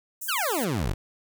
white high-pass noise, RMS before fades -34 dBFS, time 0.21-0.65 s, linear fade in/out 10 ms, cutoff 6500 Hz, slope 48 dB/octave
20% pulse exponential sweep, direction down, 1661.2 to 39.48 Hz, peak -20 dBFS, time 0.28-0.94 s, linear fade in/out 10 ms
effects none

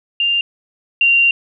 sine tone pair in turn, 2794 / 2768 Hz, F7 / F7, 0 / -16 cents, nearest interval unison, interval 16 cents, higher first, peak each -13 / -9 dBFS, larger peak second, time 0.2-0.41 / 1.01-1.31 s, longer second, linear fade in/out 2 ms, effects none

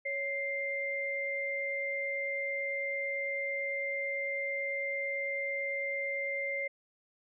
sine tone pair together, 554.4 / 2097 Hz, C#5 / C7, 0 / +3 cents, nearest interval octave + major seventh, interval 2303 cents, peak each -37 / -33 dBFS, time 0.05-6.68 s, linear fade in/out 10 ms, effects none

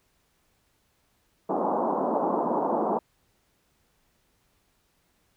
white band-pass noise, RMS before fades -26 dBFS, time 1.49-2.99 s, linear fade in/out 10 ms, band 190 to 1000 Hz, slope 48 dB/octave, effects pink hiss -69 dBFS RMS until 5.36 s

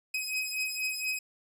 sawtooth beating tone pair, 2527 / 2531.2 Hz, D#7 / D#7, +26 / +29 cents, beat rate 4.2 Hz, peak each -30 / -31 dBFS, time 0.14-1.19 s, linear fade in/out 5 ms, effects resampled to 32000 Hz

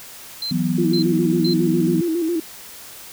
sine tone bursts, 4104 Hz, C8, 34 cents flat, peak -23 dBFS, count 3, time 0.42-1.536 s, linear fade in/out 2 ms, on 92 ms, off 420 ms
sine chord, E suspended second, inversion none, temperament equal, 164.81 / 185 / 246.9 Hz, E3 / F#3 / B3, 0 / 0 / 0 cents, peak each -22 dBFS, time 0.51-2.01 s, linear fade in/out 5 ms
sine tone with vibrato, 333.4 Hz, E4, 20 cents sharp, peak -18 dBFS, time 0.78-2.4 s, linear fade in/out 5 ms, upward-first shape square, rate 7.3 Hz, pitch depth 68 cents each way
effects white hiss -39 dBFS RMS until 3.12 s

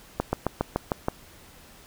slowing click train, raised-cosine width 1 ms, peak -9 dBFS, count 7, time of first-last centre 0.2-1.084 s, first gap 130 ms, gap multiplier 1.05, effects pink hiss -51 dBFS RMS until 1.86 s

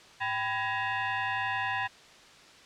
sine tone with frequency modulation, 107.7 Hz, A2, 37 cents flat, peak -28 dBFS, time 0.2-1.88 s, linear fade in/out 20 ms, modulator 889 Hz, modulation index 2.6, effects white hiss -53 dBFS RMS until 2.65 s + low-pass 5000 Hz 12 dB/octave

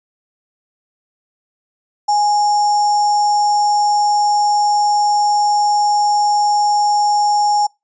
sine tone with sample-and-hold, 830.6 Hz, G#5, in tune, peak -11 dBFS, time 2.08-7.67 s, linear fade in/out 10 ms, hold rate 6300 Hz, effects noise-tail reverb RT60 0.2 s tail -24 dB re dry + resampled to 16000 Hz

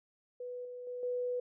sine tone with level steps, 493.9 Hz, B4, in tune, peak -39 / -42 / -38 / -32 dBFS, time 0.4-1.4 s, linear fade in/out 5 ms, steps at 0.65 / 0.87 / 1.03 s, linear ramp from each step 2 ms, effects none

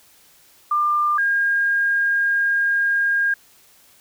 sine tone pair in turn, 1196 / 1618.2 Hz, D6 / G#6, +31 / -45 cents, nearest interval perfect fourth, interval 524 cents, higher second, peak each -16 dBFS, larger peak neither, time 0.71-1.18 / 1.18-3.34 s, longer second, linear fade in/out 5 ms, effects white hiss -53 dBFS RMS until 4 s

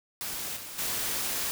white noise with level steps, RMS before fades -35 / -41 / -31 dBFS, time 0.21-1.51 s, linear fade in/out 0 ms, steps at 0.56 / 0.78 s, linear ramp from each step 10 ms, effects none

